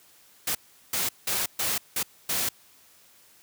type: noise bursts at uneven times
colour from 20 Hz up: white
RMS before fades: -27 dBFS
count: 6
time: 0.47-0.55 / 0.93-1.09 / 1.27-1.46 / 1.59-1.78 / 1.96-2.03 / 2.29-2.49 s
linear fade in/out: 5 ms
effects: white hiss -57 dBFS RMS until 3.42 s + high-pass 60 Hz 12 dB/octave